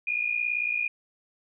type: tone pair together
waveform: sine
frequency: 2423 / 2481 Hz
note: D#7 / D#7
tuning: -47 / -6 cents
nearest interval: unison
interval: 41 cents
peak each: -27 / -29 dBFS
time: 0.07-0.88 s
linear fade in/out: 5 ms
effects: none